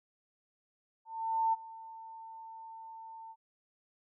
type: tone with ADSR envelope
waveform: sine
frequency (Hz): 898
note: A5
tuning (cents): +35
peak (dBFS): -25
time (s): 1.05-3.36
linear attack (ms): 480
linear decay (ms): 23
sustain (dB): -20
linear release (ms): 53
effects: none